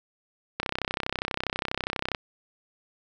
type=click train; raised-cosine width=0.3 ms; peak=-11 dBFS; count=51; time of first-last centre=0.6-2.148 s; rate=32.3 Hz; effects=none